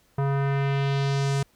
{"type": "tone with low-pass filter sweep", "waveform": "square", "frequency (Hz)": 138.59, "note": "C#3", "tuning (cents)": 0, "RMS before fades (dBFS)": -24, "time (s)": [0.18, 1.43], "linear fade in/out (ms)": 5, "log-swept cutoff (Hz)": [1100, 8500], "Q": 1.4, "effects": ["pink hiss -63 dBFS RMS until 1.55 s"]}